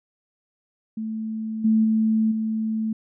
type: tone with level steps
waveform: sine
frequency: 220 Hz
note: A3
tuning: in tune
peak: -26 / -15 / -17 / -22 dBFS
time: 0.97-2.93 s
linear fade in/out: 5 ms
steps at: 1.64 / 1.84 / 2.31 s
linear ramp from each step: 10 ms
effects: none